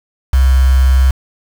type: tone with quantisation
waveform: sine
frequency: 65.41 Hz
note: C2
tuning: in tune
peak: -6 dBFS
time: 0.33-1.11 s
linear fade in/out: 5 ms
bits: 4
effects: none